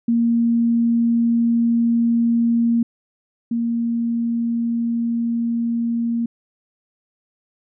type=tone pair in turn; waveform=sine; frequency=233.2 / 233.2 Hz; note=A#3 / A#3; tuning=+1 / +1 cents; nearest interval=unison; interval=0 cents; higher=neither; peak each=-14 / -18 dBFS; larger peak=first; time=0.08-2.83 / 3.51-6.26 s; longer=neither; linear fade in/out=5 ms; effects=none